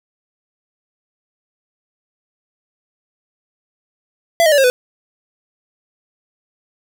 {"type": "tone with pitch steps", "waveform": "square", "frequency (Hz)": [673, 624.3, 579.2, 537.3, 498.4], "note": ["E5", "D#5", "D5", "C5", "B4"], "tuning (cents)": [36, 6, -24, 46, 16], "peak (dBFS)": -10, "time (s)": [4.4, 4.7], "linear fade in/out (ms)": 0, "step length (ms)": 60, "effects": []}